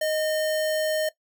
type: tone with sample-and-hold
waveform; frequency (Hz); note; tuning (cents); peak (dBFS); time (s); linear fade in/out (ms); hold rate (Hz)
sine; 622.3; D#5; 0; -22; 0.01-1.09; 5; 2450
effects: noise-tail reverb RT60 0.1 s tail -17 dB re dry